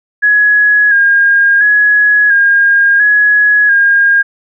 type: tone with vibrato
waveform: sine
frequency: 1649 Hz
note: G#6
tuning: 13 cents flat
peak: -5 dBFS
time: 0.22-4.23 s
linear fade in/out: 20 ms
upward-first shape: square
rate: 0.72 Hz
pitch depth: 32 cents each way
effects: none